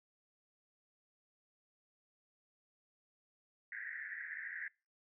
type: band-pass noise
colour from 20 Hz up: white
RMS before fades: -45 dBFS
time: 3.72-4.68 s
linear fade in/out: 2 ms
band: 1600 to 2000 Hz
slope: 96 dB/octave
effects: noise-tail reverb RT60 0.3 s tail -25 dB re dry